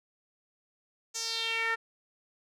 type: tone with band-pass filter sweep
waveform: sawtooth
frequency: 454.4 Hz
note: A#4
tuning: 44 cents flat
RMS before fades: -32 dBFS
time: 1.14-1.76 s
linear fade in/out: 20 ms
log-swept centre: 6700 to 1600 Hz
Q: 3.8
effects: none